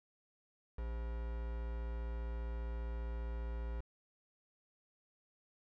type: tone with quantisation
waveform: triangle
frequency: 57.5 Hz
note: A#1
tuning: 23 cents flat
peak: -36 dBFS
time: 0.78-3.81 s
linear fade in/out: 5 ms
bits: 8
effects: low-pass 2000 Hz 12 dB/octave